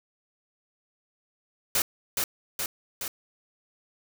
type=noise with echo; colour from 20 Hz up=white; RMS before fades=-24 dBFS; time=1.75-1.82 s; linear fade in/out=2 ms; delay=420 ms; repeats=3; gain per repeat=-3 dB; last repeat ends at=3.08 s; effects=none